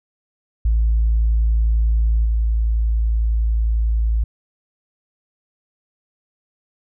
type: tone with level steps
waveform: sine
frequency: 55.5 Hz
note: A1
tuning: 16 cents sharp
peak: -12 / -14 dBFS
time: 0.65-4.24 s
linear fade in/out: 5 ms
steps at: 2.24 s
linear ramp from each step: 20 ms
effects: tanh soft clip ceiling -10 dBFS